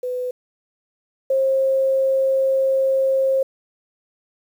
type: tone pair in turn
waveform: sine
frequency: 500 / 534.1 Hz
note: B4 / C5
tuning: +21 / +36 cents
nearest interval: minor second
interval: 115 cents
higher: second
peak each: -22 / -15 dBFS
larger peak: second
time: 0.03-0.31 / 1.3-3.43 s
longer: second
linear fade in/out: 5 ms
effects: 8-bit